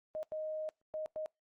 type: tone bursts at uneven times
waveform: sine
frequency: 622.3 Hz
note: D#5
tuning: in tune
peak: -36 dBFS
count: 4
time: 0.15-0.23 / 0.32-0.69 / 0.94-1.06 / 1.16-1.26 s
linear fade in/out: 0 ms
effects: noise-tail reverb RT60 0.2 s tail -26 dB re dry + Opus 32 kbps